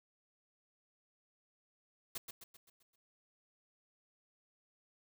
white noise with echo, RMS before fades -41 dBFS, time 2.15-2.18 s, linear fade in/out 5 ms, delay 130 ms, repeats 6, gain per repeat -6 dB, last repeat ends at 2.96 s, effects none

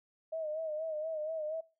sine tone with vibrato, 627 Hz, D#5, 13 cents sharp, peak -34 dBFS, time 0.32-1.61 s, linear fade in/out 10 ms, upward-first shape sine, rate 4.2 Hz, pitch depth 64 cents each way, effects noise-tail reverb RT60 0.3 s tail -20 dB re dry

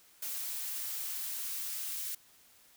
blue noise with high-pass filter sweep, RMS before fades -38 dBFS, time 0.22-2.15 s, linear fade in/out 5 ms, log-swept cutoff 310 to 1500 Hz, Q 0.74, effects white hiss -62 dBFS RMS until 2.76 s

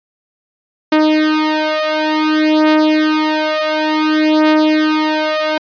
sawtooth beating tone pair, 308.7 / 309.26 Hz, D#4 / D#4, -14 / -10 cents, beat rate 0.56 Hz, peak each -10 dBFS, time 0.92-5.58 s, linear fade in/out 5 ms, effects resampled to 11025 Hz

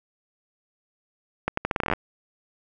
accelerating click train, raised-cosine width 0.5 ms, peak -8 dBFS, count 13, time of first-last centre 1.48-1.935 s, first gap 94 ms, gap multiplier 0.81, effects none

